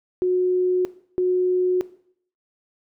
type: tone pair in turn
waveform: sine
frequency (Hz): 364.8 / 364.8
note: F#4 / F#4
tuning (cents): -24 / -24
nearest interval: unison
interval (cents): 0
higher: neither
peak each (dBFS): -17 / -17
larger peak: neither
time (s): 0.22-0.85 / 1.18-1.81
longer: neither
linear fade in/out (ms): 0
effects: noise-tail reverb RT60 0.6 s tail -17 dB re dry